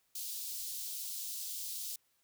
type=high-pass noise; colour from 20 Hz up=white; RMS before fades=-41 dBFS; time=0.15-1.96 s; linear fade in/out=5 ms; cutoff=3700 Hz; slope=24 dB/octave; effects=white hiss -75 dBFS RMS until 2.23 s